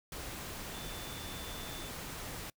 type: tone in noise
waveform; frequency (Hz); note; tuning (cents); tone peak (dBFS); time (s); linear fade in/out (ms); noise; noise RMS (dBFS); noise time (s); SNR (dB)
sine; 3520; A7; 0; -49; 0.74-1.89; 2; pink; -43; 0.12-2.5; -9
effects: noise-tail reverb RT60 0.1 s tail -25 dB re dry